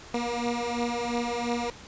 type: beating tone pair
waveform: 15% pulse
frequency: 236.5 / 239.4 Hz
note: A#3 / A#3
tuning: +25 / +46 cents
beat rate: 2.9 Hz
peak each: -25 / -23 dBFS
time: 0.14-1.7 s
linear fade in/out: 2 ms
effects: pink hiss -46 dBFS RMS until 1.87 s + resampled to 16000 Hz

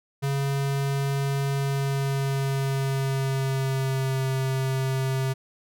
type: tone with pitch glide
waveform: square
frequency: 138.59 to 132.71 Hz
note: C#3 to C3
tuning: 0 to +25 cents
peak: -24 dBFS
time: 0.22-5.34 s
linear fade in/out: 20 ms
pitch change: -75 cents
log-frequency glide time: 1.56-4.27 s
effects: none

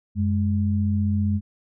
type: tone pair together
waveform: sine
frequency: 92.52 / 207.7 Hz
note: F#2 / G#3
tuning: 0 / 0 cents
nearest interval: octave + major second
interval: 1400 cents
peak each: -21 / -23 dBFS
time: 0.15-1.41 s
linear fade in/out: 50 ms
effects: none

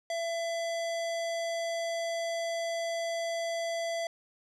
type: tone with low-pass filter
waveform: square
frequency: 670 Hz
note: E5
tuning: 28 cents sharp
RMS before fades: -33 dBFS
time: 0.1-4.07 s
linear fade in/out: 2 ms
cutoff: 7100 Hz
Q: 1.1
effects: none

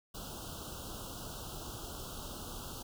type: band-stop noise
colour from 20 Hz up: pink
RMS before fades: -44 dBFS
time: 0.14-2.83 s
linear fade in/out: 10 ms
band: 1500 to 2800 Hz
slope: 96 dB/octave
effects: none

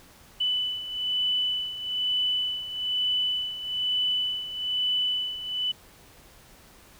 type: beating tone pair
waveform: sine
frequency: 2989 / 2990.1 Hz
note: F#7 / F#7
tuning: +17 / +18 cents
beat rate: 1.1 Hz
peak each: -26 / -31 dBFS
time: 0.4-5.72 s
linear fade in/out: 10 ms
effects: pink hiss -53 dBFS RMS until 6.99 s

